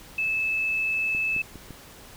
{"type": "tone", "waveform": "sine", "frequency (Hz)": 2614, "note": "E7", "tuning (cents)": -15, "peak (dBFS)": -23, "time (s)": [0.18, 1.42], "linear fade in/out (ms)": 5}
{"type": "clicks", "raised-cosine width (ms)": 3, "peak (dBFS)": -27, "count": 4, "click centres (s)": [1.149, 1.364, 1.557, 1.707]}
{"effects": ["pink hiss -47 dBFS RMS until 2.16 s"]}